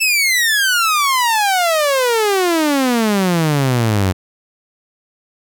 sawtooth exponential sweep, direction down, 2667 to 90.3 Hz, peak -9 dBFS, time 0-4.13 s, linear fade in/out 20 ms, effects none

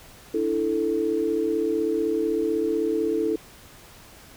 sine chord, D suspended second, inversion none, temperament equal, 293.7 / 329.6 / 440 Hz, D4 / E4 / A4, 0 / 0 / 0 cents, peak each -30 / -25 / -24 dBFS, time 0.34-3.36 s, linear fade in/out 5 ms, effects pink hiss -48 dBFS RMS until 4.36 s

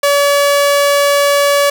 sawtooth tone, 570 Hz, C#5, 48 cents sharp, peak -5 dBFS, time 0.03-1.7 s, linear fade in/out 5 ms, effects none

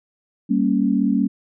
sine chord, G diminished, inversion none, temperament equal with one note detuned, 196 / 231.9 / 277.2 Hz, G3 / Bb3 / Db4, 0 / -9 / 0 cents, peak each -20 dBFS, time 0.49-1.28 s, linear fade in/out 20 ms, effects none

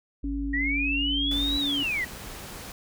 sine tone, 51.91 Hz, G#1, in tune, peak -30 dBFS, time 0.23-1.58 s, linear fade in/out 10 ms
sine tone with pitch glide, 280.4 to 283.3 Hz, C#4 to C#4, +20 to +38 cents, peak -29 dBFS, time 0.24-1.83 s, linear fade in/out 2 ms, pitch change +18 cents, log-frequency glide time 0.48-1.47 s
sine linear two-way sweep, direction up then down, 1878 to 3951 to 1878 Hz, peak -25 dBFS, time 0.53-2.05 s, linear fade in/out 10 ms, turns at 1.58 s
pink noise, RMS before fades -40 dBFS, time 1.31-2.72 s, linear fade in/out 2 ms
effects none

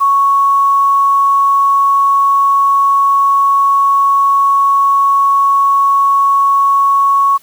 sine tone with quantisation, 1108.7 Hz, C#6, in tune, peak -7 dBFS, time 0-7.38 s, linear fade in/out 20 ms, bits 6, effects white hiss -47 dBFS RMS until 7.42 s

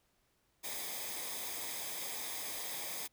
white noise with comb filter, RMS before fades -41 dBFS, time 0.63-3.08 s, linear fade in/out 20 ms, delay 0.7 ms, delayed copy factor -0.6, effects pink hiss -75 dBFS RMS until 3.12 s

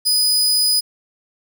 sawtooth tone, 4978 Hz, D#8, in tune, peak -11 dBFS, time 0.05-0.81 s, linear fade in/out 20 ms, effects 8-bit

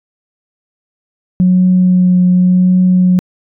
sine tone with vibrato, 182 Hz, F#3, 28 cents flat, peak -5 dBFS, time 1.4-3.19 s, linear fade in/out 0 ms, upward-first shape triangle, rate 0.89 Hz, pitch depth 15 cents each way, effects tanh soft clip ceiling -1 dBFS

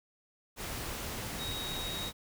sine tone in noise, 3782 Hz, A#7, 24 cents sharp, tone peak -38 dBFS, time 1.37-2.12 s, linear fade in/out 50 ms, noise pink, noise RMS -39 dBFS, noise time 0.56-2.13 s, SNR -2 dB, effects none

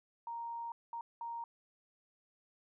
sine tone bursts at uneven times, 932.3 Hz, A#5, in tune, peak -39 dBFS, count 3, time 0.27-0.72 / 0.93-1.01 / 1.21-1.44 s, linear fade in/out 2 ms, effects none

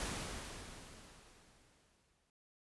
pink noise with exponential decay, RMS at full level -39 dBFS, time 0-2.3 s, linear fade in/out 1 ms, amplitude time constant 500 ms, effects resampled to 24000 Hz

